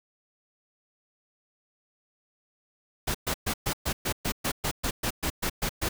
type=noise bursts; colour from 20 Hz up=pink; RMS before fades=-28 dBFS; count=15; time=3.07-5.89 s; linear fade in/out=10 ms; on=76 ms; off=120 ms; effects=none